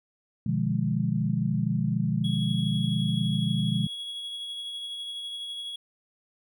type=chord; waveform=sine; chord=B diminished seventh; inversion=none; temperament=equal with one note detuned; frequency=123.47 / 150.7 / 174.61 / 207.7 Hz; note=B2 / D3 / F3 / Ab3; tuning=0 / +45 / 0 / 0 cents; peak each=-29 dBFS; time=0.46-3.87 s; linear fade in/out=5 ms
type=tone with tremolo; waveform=triangle; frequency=3337 Hz; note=G#7; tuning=8 cents sharp; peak=-31 dBFS; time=2.24-5.76 s; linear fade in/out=5 ms; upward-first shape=sine; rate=12 Hz; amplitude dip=25%
effects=none